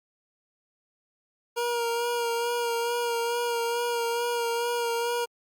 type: tone with vibrato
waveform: 25% pulse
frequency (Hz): 472.1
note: A#4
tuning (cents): +22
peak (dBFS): -22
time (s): 1.56-5.26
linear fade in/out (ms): 20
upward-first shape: sine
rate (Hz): 2.3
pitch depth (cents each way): 24
effects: Opus 48 kbps